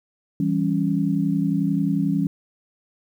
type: chord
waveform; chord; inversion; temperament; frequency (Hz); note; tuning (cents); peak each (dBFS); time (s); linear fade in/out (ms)
sine; C# diminished; first; equal; 164.81 / 196 / 277.2; E3 / G3 / C#4; 0 / 0 / 0; -23; 0.4-2.27; 2
effects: 9-bit